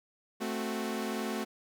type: chord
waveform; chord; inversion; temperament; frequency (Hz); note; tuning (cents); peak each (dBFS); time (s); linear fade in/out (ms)
sawtooth; F# diminished; first; equal; 220 / 261.6 / 370; A3 / C4 / F#4; 0 / 0 / 0; -31 / -35 / -34; 0.4-1.45; 20
effects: none